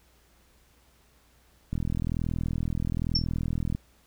click train, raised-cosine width 5 ms, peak -17 dBFS, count 84, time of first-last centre 1.73-3.749 s, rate 41.1 Hz
sine tone with exponential decay, 5420 Hz, E8, 47 cents sharp, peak -18 dBFS, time 3.15-3.26 s, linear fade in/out 5 ms, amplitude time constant 23 ms
effects added 60 Hz sine -63 dBFS peak until 4.06 s + pink hiss -63 dBFS RMS until 4.06 s

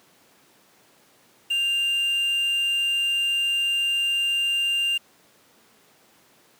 triangle tone with quantisation, 2794 Hz, F7, in tune, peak -19 dBFS, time 1.5-4.98 s, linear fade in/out 10 ms, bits 7, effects pink hiss -57 dBFS RMS until 6.59 s + high-pass 200 Hz 12 dB/octave

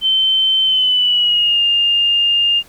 sine tone with pitch glide, 3087 to 2814 Hz, G7 to F7, -27 to +12 cents, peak -11 dBFS, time 0.01-2.63 s, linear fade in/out 50 ms, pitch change -161 cents, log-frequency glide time 0.64-1.62 s, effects pink hiss -46 dBFS RMS until 2.68 s

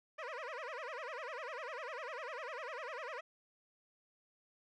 15% pulse tone with vibrato, 554.4 Hz, C#5, in tune, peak -35 dBFS, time 0.18-3.21 s, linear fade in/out 10 ms, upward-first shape sine, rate 10 Hz, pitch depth 280 cents each way, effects low-pass 3000 Hz 12 dB/octave

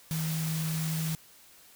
sine tone in noise, 159.6 Hz, D#3, 44 cents sharp, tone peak -29 dBFS, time 0.11-1.15 s, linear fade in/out 0 ms, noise white, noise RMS -38 dBFS, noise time 0.11-1.15 s, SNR +6 dB, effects white hiss -56 dBFS RMS until 1.75 s

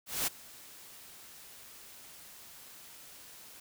white noise with ADSR envelope, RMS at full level -30 dBFS, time 0.06-3.6 s, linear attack 210 ms, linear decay 16 ms, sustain -22 dB, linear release 4 ms, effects none

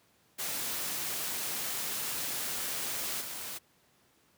white noise with level steps, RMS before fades -35 / -40 dBFS, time 0.38-3.59 s, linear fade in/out 20 ms, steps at 3.2 s, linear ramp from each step 20 ms, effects pink hiss -67 dBFS RMS until 4.37 s + high-pass 100 Hz 12 dB/octave

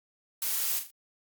blue noise with echo, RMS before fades -30 dBFS, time 0.42-0.79 s, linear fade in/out 2 ms, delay 39 ms, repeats 3, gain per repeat -8 dB, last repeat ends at 0.907 s, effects Opus 48 kbps

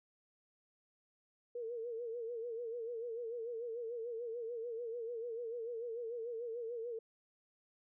sine tone with vibrato, 466.2 Hz, A#4, in tune, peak -39 dBFS, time 1.55-6.99 s, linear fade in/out 5 ms, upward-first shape sine, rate 6.8 Hz, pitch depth 81 cents each way, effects none

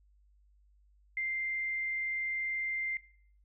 sine tone, 2093 Hz, C7, in tune, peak -31 dBFS, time 1.17-2.97 s, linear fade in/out 2 ms, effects noise-tail reverb RT60 0.6 s tail -21 dB re dry + added 50 Hz sine -62 dBFS peak until 3.44 s

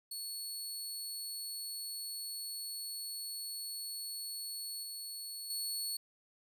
20% pulse tone with level steps, 4400 Hz, C#8, 14 cents flat, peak -34 / -36 / -30 dBFS, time 0.11-5.97 s, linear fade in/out 5 ms, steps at 4.83 / 5.5 s, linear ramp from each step 2 ms, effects none

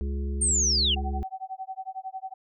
harmonic tone, 69.3 Hz, C#2, in tune, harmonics 1 / 3 / 5 / 6, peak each -27 / -37 / -41 / -43 dBFS, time 0.01-1.23 s, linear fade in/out 0 ms
sine linear sweep, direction down, 8870 to 2712 Hz, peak -21 dBFS, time 0.41-0.95 s, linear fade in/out 10 ms
sine tone with tremolo, 761 Hz, F#5, 48 cents sharp, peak -30 dBFS, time 0.96-2.34 s, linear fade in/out 10 ms, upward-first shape sine, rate 11 Hz, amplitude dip 100%
effects none

